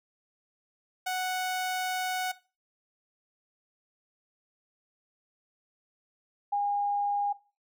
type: tone pair in turn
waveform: sawtooth / sine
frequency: 740 / 813.8 Hz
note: F#5 / G#5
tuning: 0 / -35 cents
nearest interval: major second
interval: 165 cents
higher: second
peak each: -25 dBFS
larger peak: neither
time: 1.06-2.32 / 6.52-7.33 s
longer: first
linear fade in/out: 10 ms
effects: noise-tail reverb RT60 0.3 s tail -17 dB re dry